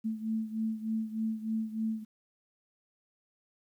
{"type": "beating tone pair", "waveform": "sine", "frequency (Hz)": [220, 223.3], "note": ["A3", "A3"], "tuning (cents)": [0, 26], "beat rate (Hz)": 3.3, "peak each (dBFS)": [-32, -36], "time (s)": [0.04, 2.05], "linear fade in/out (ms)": 20, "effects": ["11-bit"]}